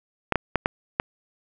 clicks, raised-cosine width 0.5 ms, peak -5 dBFS, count 5, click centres 0.323 / 0.357 / 0.557 / 0.659 / 0.999 s, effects none

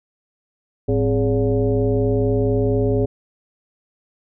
sine tone with frequency modulation, 261.6 Hz, C4, in tune, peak -15 dBFS, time 0.88-3.06 s, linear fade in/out 10 ms, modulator 153 Hz, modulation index 1.7, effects none

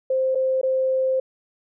sine tone with dropouts, 523.3 Hz, C5, in tune, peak -18 dBFS, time 0.1-1.2 s, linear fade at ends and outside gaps 5 ms, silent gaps 0.349-0.354 / 0.614-0.631 s, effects none

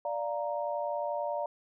sine chord, Bb major, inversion first, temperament equal, 587.3 / 698.5 / 932.3 Hz, D5 / F5 / Bb5, 0 / 0 / 0 cents, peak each -33 / -36 / -36 dBFS, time 0.05-1.46 s, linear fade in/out 2 ms, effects none

